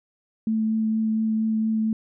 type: tone with vibrato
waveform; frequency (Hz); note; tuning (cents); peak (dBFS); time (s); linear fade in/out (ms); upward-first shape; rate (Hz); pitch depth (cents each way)
sine; 220; A3; 0; -20; 0.47-1.93; 2; triangle; 4.3; 11
effects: none